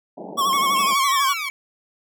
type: band-pass noise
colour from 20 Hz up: pink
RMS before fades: -35 dBFS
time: 0.17-0.94 s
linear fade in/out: 10 ms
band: 170 to 900 Hz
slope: 96 dB/octave
type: tone with vibrato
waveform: square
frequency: 1097 Hz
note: C#6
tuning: 18 cents flat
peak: -18 dBFS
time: 0.37-1.34 s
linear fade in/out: 20 ms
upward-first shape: sine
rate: 12 Hz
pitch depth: 70 cents each way
type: tone with pitch glide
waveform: triangle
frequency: 2200 to 2279 Hz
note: C#7 to C#7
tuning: -14 to +47 cents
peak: -26 dBFS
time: 0.53-1.5 s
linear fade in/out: 0 ms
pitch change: +61 cents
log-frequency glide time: 0.63-1.14 s
type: linear sweep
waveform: 15% pulse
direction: down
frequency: 2738 to 1045 Hz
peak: -21 dBFS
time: 0.76-1.49 s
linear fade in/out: 5 ms
effects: none